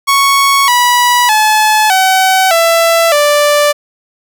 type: tone with pitch steps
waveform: sawtooth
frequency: 1108.7 / 976.4 / 859.9 / 757.3 / 666.9 / 587.3 Hz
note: C#6 / B5 / A5 / F#5 / E5 / D5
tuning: 0 / -20 / -40 / +40 / +20 / 0 cents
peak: -3 dBFS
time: 0.07-3.73 s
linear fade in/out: 20 ms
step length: 610 ms
effects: none